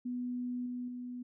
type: tone with level steps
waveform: sine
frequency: 246.9 Hz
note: B3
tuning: in tune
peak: -34 / -36 / -39 dBFS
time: 0.05-1.23 s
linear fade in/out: 10 ms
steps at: 0.66 / 0.88 s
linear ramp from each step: 2 ms
effects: none